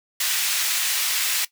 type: high-pass noise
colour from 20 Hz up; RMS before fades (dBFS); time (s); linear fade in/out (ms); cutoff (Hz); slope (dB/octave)
pink; -23; 0.2-1.45; 5; 2300; 12
effects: noise-tail reverb RT60 0.1 s tail -17 dB re dry